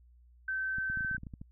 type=tone; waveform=sine; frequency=1543 Hz; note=G6; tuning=28 cents flat; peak=-31 dBFS; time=0.48-1.17 s; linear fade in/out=5 ms
type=clicks; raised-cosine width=5 ms; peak=-31 dBFS; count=12; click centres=0.784 / 0.9 / 0.973 / 1.008 / 1.048 / 1.113 / 1.148 / 1.181 / 1.234 / 1.268 / 1.338 / 1.415 s
effects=added 60 Hz sine -57 dBFS peak until 1.51 s